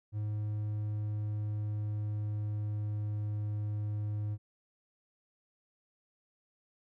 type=tone with pitch glide; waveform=triangle; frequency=105.6 to 104.93 Hz; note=G#2 to G#2; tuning=+29 to +18 cents; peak=-30 dBFS; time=0.12-4.38 s; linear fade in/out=50 ms; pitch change=-11 cents; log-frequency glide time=0.68-3.51 s; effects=none